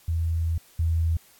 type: tone pair in turn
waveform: sine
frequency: 82.41 / 82.12 Hz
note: E2 / E2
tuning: 0 / -6 cents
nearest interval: unison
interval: 6 cents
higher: first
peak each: -22 / -20 dBFS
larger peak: second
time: 0.08-0.58 / 0.79-1.17 s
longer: first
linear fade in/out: 5 ms
effects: white hiss -56 dBFS RMS until 1.39 s + AAC 64 kbps